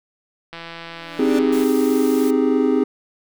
click train, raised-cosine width 0.3 ms, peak -18 dBFS, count 186, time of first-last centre 0.53-1.638 s, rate 167 Hz
30% pulse tone with exponential growth, 293.7 Hz, D4, in tune, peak -18 dBFS, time 0.83-1.39 s, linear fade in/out 2 ms, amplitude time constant 120 ms
triangle chord, Ab major seventh, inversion first, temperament equal, 261.6 / 311.1 / 392 / 415.3 Hz, C4 / Eb4 / G4 / Ab4, 0 / 0 / 0 / 0 cents, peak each -16 / -19 / -22 / -18 dBFS, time 1.19-2.84 s, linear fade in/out 5 ms
white noise, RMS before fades -35 dBFS, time 1.52-2.31 s, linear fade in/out 10 ms
effects none

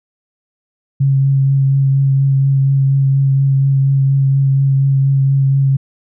sine tone with vibrato, 136.5 Hz, C#3, 26 cents flat, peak -9 dBFS, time 1-5.77 s, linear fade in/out 10 ms, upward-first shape triangle, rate 4.2 Hz, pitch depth 17 cents each way, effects none

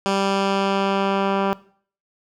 10% pulse tone with low-pass filter sweep, 196 Hz, G3, in tune, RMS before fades -21 dBFS, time 0.06-1.53 s, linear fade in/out 0 ms, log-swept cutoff 6600 to 2000 Hz, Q 0.82, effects noise-tail reverb RT60 0.5 s tail -19 dB re dry

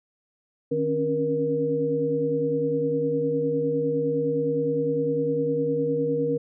sine tone cluster, 152.9 / 271 / 280.8 / 473.3 Hz, D#3 / C#4 / C#4 / A#4, -30 / -39 / +22 / +26 cents, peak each -31 / -30 / -32 / -23 dBFS, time 0.71-6.38 s, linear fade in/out 10 ms, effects none

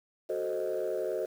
sine chord, F# diminished seventh, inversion none, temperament equal, 370 / 440 / 523.3 / 622.3 Hz, F#4 / A4 / C5 / Eb5, 0 / 0 / 0 / 0 cents, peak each -34 dBFS, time 0.29-1.26 s, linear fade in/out 10 ms, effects tanh soft clip ceiling -24 dBFS + 9-bit

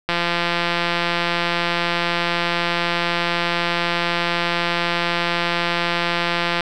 click train, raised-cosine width 0.3 ms, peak -4 dBFS, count 1122, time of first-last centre 0.09-6.607 s, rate 172 Hz, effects none

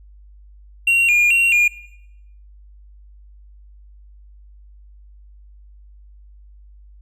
triangle tone with vibrato, 2580 Hz, E7, 38 cents flat, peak -10 dBFS, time 0.87-1.68 s, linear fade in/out 5 ms, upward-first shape square, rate 2.3 Hz, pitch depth 110 cents each way, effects noise-tail reverb RT60 0.8 s tail -18 dB re dry + added 50 Hz sine -42 dBFS peak until 7.01 s

